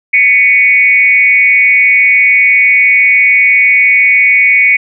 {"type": "tone with frequency modulation", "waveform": "sine", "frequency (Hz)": 2233, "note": "C#7", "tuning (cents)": 12, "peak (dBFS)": -4, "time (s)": [0.13, 4.77], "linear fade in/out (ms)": 10, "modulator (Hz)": 217, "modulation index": 0.65, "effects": []}